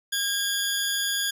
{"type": "tone pair together", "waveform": "20% pulse", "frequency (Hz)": [1623, 3439], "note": ["G#6", "A7"], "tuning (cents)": [-40, -40], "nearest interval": "octave + minor second", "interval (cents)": 1300, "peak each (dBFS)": -22, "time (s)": [0.12, 1.31], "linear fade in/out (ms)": 10, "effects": []}